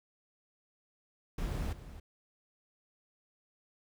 brown noise with echo, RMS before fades -35 dBFS, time 1.38-1.73 s, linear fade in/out 5 ms, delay 270 ms, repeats 1, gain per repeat -13 dB, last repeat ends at 2 s, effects none

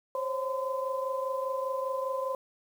sine tone cluster, 527 / 552 / 1022 Hz, C5 / C#5 / C6, +12 / -7 / -41 cents, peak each -32 / -36 / -34 dBFS, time 0.15-2.35 s, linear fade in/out 2 ms, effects 9-bit

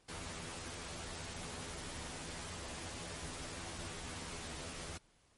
pink noise with comb filter, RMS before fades -45 dBFS, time 0.08-4.98 s, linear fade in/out 10 ms, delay 12 ms, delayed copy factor +0.85, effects pink hiss -70 dBFS RMS until 5.37 s + MP3 48 kbps

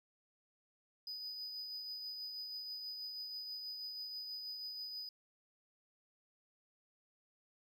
triangle tone with tremolo, 4978 Hz, D#8, in tune, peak -40 dBFS, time 1.07-5.09 s, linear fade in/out 2 ms, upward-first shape triangle, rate 6.2 Hz, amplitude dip 35%, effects none

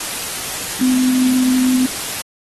sine tone in noise, 255.3 Hz, C4, 42 cents flat, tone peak -12 dBFS, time 0.81-1.86 s, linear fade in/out 5 ms, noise white, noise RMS -24 dBFS, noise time 0-2.22 s, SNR +9 dB, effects AAC 32 kbps

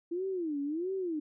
sine tone with vibrato, 329.6 Hz, E4, in tune, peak -31 dBFS, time 0.11-1.2 s, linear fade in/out 10 ms, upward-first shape sine, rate 1.5 Hz, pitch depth 270 cents each way, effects none

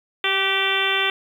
harmonic tone with a mistuned harmonic, 389.2 Hz, G4, 12 cents flat, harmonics 1 / 2 / 3 / 4 / 5 / 6 / 7 / 8 / 9, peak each -28 / -31 / -28 / -27 / -26 / -26 / -26 / -27 / -26 dBFS, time 0.24-1.1 s, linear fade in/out 2 ms, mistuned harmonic 4, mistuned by -23 cents, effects 8-bit

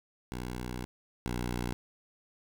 10% pulse tone pair in turn, 61.5 / 60.41 Hz, B1 / B1, -7 / -38 cents, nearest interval unison, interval 31 cents, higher first, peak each -28 / -24 dBFS, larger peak second, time 0.32-0.85 / 1.26-1.73 s, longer first, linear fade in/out 0 ms, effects none

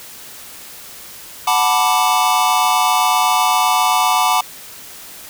square chord, B minor seventh, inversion second, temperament equal, 740 / 880 / 987.8 / 1174.7 Hz, F#5 / A5 / B5 / D6, 0 / 0 / 0 / 0 cents, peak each -19 dBFS, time 1.47-4.41 s, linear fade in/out 5 ms, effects white hiss -36 dBFS RMS until 5.29 s

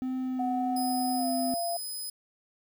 triangle tone with vibrato, 257.2 Hz, C4, 30 cents flat, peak -27 dBFS, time 0.02-1.54 s, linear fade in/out 0 ms, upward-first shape triangle, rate 1.8 Hz, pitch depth 8 cents each way
sine tone with pitch glide, 740 to 686.5 Hz, F#5 to F5, 0 to -30 cents, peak -29 dBFS, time 0.39-1.77 s, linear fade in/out 5 ms, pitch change -130 cents, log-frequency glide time 1.15-1.28 s
5% pulse tone, 5030 Hz, D#8, 18 cents sharp, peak -29 dBFS, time 0.76-2.1 s, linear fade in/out 5 ms
effects 10-bit

